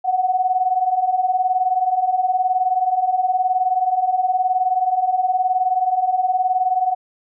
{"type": "beating tone pair", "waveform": "sine", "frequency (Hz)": [727, 746], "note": ["F#5", "F#5"], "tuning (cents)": [-31, 14], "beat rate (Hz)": 19, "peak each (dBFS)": [-21, -17], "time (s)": [0.04, 6.95], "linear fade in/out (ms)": 20, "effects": []}